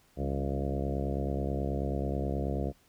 harmonic tone with a mistuned harmonic, 69.3 Hz, C#2, in tune, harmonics 1 / 2 / 3 / 4 / 5 / 6 / 7 / 8 / 9 / 10, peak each -33 / -36 / -38 / -39 / -40 / -41 / -41 / -42 / -43 / -43 dBFS, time 0.16-2.73 s, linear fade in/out 50 ms, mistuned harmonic 3, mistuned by -51 cents, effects pink hiss -65 dBFS RMS until 2.88 s

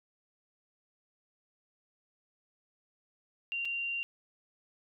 sine tone with dropouts, 2770 Hz, F7, 15 cents flat, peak -32 dBFS, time 3.52-4.03 s, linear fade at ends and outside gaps 0 ms, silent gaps 3.65-3.654 s, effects none

